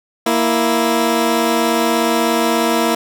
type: tone pair together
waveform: 15% pulse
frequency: 233.1 / 329.7 Hz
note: A#3 / E4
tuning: 0 / 0 cents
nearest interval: tritone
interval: 600 cents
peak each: -10 dBFS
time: 0.26-2.95 s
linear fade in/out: 5 ms
effects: none